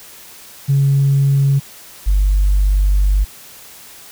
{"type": "tone pair in turn", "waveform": "sine", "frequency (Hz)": [138.59, 48.91], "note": ["C#3", "G1"], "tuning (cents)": [0, -3], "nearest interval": "octave + tritone", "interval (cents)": 1803, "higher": "first", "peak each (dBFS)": -9, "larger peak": "neither", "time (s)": [[0.68, 1.6], [2.06, 3.25]], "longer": "second", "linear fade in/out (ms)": 20, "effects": ["tanh soft clip ceiling -6 dBFS", "white hiss -39 dBFS RMS until 4.11 s"]}